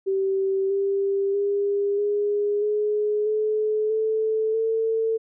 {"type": "tone with pitch steps", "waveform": "sine", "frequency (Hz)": [386.8, 394.9, 403.2, 411.7, 420.3, 429.2, 438.2, 447.4], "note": ["G4", "G4", "G4", "G#4", "G#4", "A4", "A4", "A4"], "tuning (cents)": [-23, 13, 49, -15, 21, -43, -7, 29], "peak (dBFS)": -20, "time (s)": [0.06, 5.18], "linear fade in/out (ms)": 20, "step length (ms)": 640, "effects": []}